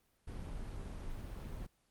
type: noise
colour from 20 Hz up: brown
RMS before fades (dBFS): -43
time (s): 0.27-1.67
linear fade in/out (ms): 10
effects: pink hiss -75 dBFS RMS until 1.9 s + Opus 24 kbps